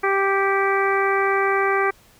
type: harmonic tone with a mistuned harmonic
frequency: 392 Hz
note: G4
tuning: in tune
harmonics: 1 / 2 / 3 / 4 / 5 / 6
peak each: -21 / -25 / -23 / -26 / -26 / -29 dBFS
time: 0.03-1.91 s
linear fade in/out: 10 ms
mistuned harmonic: 6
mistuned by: -29 cents
effects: pink hiss -53 dBFS RMS until 2.19 s